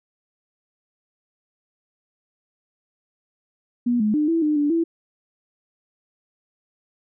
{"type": "tone with pitch steps", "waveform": "sine", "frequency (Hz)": [241.7, 212.3, 300.5, 330.4, 302.1, 291.9, 332.2], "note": ["B3", "G#3", "D4", "E4", "D4", "D4", "E4"], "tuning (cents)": [-37, 38, 40, 4, 49, -10, 13], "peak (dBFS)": -17, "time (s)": [3.86, 4.84], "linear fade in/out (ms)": 10, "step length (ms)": 140, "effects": []}